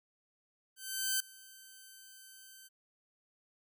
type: tone with ADSR envelope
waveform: 5% pulse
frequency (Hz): 1543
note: G6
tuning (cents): -28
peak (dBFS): -18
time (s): 0.76-2.69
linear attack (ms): 440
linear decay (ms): 4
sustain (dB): -24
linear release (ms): 26
effects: none